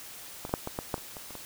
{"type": "clicks", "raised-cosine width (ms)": 1, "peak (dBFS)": [-21, -29, -11, -19, -17, -14, -30, -27, -30, -27], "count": 10, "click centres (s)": [0.451, 0.494, 0.539, 0.674, 0.789, 0.942, 0.98, 1.168, 1.307, 1.353], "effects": ["white hiss -45 dBFS RMS until 1.45 s"]}